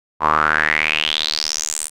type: tone with band-pass filter sweep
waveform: sawtooth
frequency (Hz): 77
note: D#2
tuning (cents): -17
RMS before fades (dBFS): -19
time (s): 0.2-1.9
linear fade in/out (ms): 50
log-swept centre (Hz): 990 to 9200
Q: 6.2
effects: none